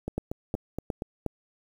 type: two click trains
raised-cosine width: 2 ms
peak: -15 / -18 dBFS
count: 4 / 5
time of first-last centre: 0.18-1.263 / 0.08-1.021 s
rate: 2.77 / 4.25 Hz
effects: 8-bit